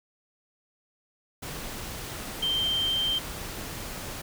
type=tone in noise; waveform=sine; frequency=3141 Hz; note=G7; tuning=3 cents sharp; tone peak=-24 dBFS; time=2.42-3.19 s; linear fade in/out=10 ms; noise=pink; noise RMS=-37 dBFS; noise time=1.42-4.22 s; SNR=+10 dB; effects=none